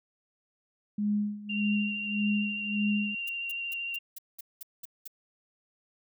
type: tone with tremolo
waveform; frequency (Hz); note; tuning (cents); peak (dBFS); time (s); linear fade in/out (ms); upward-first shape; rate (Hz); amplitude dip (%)
sine; 207.7; G#3; 0; -24; 0.98-3.15; 5; sine; 1.7; 85
type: tone with vibrato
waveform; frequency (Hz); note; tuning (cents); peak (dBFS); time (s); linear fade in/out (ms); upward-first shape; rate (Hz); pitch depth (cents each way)
sine; 2767; F7; -17; -32; 1.49-3.99; 10; sine; 13; 15
type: noise bursts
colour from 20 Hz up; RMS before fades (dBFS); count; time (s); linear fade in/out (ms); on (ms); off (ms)
violet; -41; 9; 3.27-5.077; 5; 23; 200
effects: none